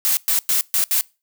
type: noise bursts at uneven times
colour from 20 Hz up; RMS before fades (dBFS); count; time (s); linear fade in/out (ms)
blue; -18; 5; 0.05-0.17 / 0.28-0.39 / 0.49-0.61 / 0.74-0.84 / 0.91-1.01; 0
effects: noise-tail reverb RT60 0.3 s tail -24 dB re dry